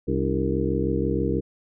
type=harmonic tone with a mistuned harmonic; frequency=66.2 Hz; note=C2; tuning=21 cents sharp; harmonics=1 / 2 / 3 / 4 / 5 / 6 / 7; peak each=-29 / -29 / -29 / -29 / -29 / -29 / -29 dBFS; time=0.07-1.41 s; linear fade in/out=20 ms; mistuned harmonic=4; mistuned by=+140 cents; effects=none